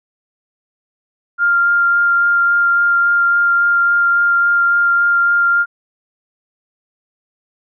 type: tone with vibrato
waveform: sine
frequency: 1396.9 Hz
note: F6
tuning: in tune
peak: -10 dBFS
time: 1.38-5.66 s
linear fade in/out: 50 ms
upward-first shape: sine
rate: 3.6 Hz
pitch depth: 9 cents each way
effects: none